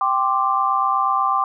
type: chord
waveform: sine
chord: G suspended fourth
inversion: none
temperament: equal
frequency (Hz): 784 / 1046.5 / 1174.7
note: G5 / C6 / D6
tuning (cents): 0 / 0 / 0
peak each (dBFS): -22 / -21 / -19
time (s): 0.01-1.44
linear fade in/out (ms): 2
effects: none